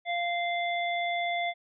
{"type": "harmonic tone", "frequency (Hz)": 694, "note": "F5", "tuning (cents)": -11, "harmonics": [1, 3, 5], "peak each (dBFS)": [-29, -32, -38], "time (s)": [0.05, 1.54], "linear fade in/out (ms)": 50, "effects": []}